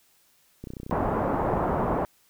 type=click train; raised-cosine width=3 ms; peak=-24 dBFS; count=37; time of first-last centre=0.64-1.794 s; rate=31.2 Hz
type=low-pass noise; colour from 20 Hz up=white; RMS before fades=-26 dBFS; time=0.91-2.05 s; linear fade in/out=0 ms; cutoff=1000 Hz; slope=24 dB/octave
effects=white hiss -63 dBFS RMS until 2.29 s